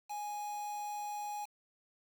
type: tone with quantisation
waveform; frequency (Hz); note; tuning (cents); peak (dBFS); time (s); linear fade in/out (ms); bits
triangle; 830.6; G#5; 0; -36; 0.09-1.46; 20; 8
effects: none